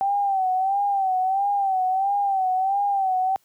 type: tone with vibrato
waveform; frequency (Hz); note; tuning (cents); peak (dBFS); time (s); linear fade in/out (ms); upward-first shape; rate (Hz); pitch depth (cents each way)
sine; 775; G5; -20; -19; 0.01-3.36; 0; sine; 1.5; 78
effects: white hiss -64 dBFS RMS until 3.44 s + high-pass 80 Hz 12 dB/octave